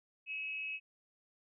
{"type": "tone with amplitude modulation", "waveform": "sine", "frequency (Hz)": 2576, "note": "E7", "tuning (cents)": -41, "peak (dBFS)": -35, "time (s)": [0.26, 0.8], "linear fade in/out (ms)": 50, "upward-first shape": "sine", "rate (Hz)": 295, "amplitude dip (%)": 50, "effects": []}